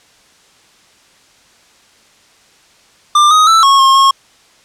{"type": "tone with pitch steps", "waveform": "square", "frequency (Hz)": [1191, 1252, 1323, 1097, 1074, 1086], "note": ["D6", "D#6", "E6", "C#6", "C6", "C#6"], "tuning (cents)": [24, 10, 6, -18, 45, -36], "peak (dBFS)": -6, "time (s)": [3.15, 4.11], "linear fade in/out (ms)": 5, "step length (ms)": 160, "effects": ["white hiss -48 dBFS RMS until 4.64 s", "low-pass 7000 Hz 12 dB/octave"]}